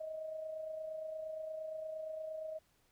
sine tone with amplitude modulation, 630 Hz, D#5, 21 cents sharp, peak -38 dBFS, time 0-2.59 s, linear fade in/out 10 ms, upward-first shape sine, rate 28.6 Hz, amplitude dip 45%, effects pink hiss -73 dBFS RMS until 2.91 s

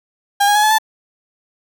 35% pulse tone with pitch steps, 807 / 824 / 841.3 / 858.9 / 877 Hz, G#5 / G#5 / G#5 / A5 / A5, -50 / -14 / +22 / -42 / -6 cents, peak -9 dBFS, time 0.4-0.785 s, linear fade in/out 10 ms, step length 77 ms, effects none

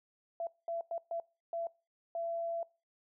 sine tone bursts at uneven times, 673 Hz, E5, 36 cents sharp, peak -34 dBFS, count 6, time 0.4-0.47 / 0.68-0.81 / 0.91-0.98 / 1.11-1.2 / 1.53-1.67 / 2.15-2.63 s, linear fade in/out 2 ms, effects noise-tail reverb RT60 0.3 s tail -22 dB re dry

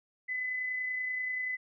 sine tone with amplitude modulation, 2012 Hz, B6, 32 cents sharp, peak -30 dBFS, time 0.28-1.57 s, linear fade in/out 20 ms, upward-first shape sine, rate 30.4 Hz, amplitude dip 30%, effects none

